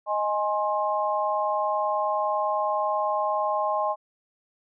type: chord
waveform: sine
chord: Ab major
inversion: second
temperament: equal with one note detuned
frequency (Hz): 622.3 / 830.6 / 1060.5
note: Eb5 / Ab5 / C6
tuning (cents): 0 / 0 / +23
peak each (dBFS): -27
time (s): 0.06-3.96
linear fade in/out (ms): 50
effects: none